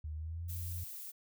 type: tone with pitch glide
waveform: sine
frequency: 76.9 to 87.83 Hz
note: D#2 to F2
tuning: -20 to +10 cents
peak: -38 dBFS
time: 0.04-0.84 s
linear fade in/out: 5 ms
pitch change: +230 cents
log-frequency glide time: 0.15-0.53 s
type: noise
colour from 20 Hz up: violet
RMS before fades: -46 dBFS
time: 0.48-1.12 s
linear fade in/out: 20 ms
effects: none